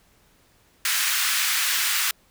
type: high-pass noise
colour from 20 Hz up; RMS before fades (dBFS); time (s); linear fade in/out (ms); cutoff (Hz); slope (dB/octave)
pink; -23; 0.85-2.11; 2; 1400; 24
effects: pink hiss -60 dBFS RMS until 2.3 s